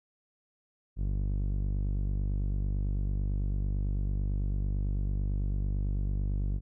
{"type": "tone with low-pass filter", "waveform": "sawtooth", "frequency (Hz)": 49, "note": "G1", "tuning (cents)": 0, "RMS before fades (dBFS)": -30, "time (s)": [0.96, 6.61], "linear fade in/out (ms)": 50, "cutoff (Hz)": 200, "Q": 0.58, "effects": []}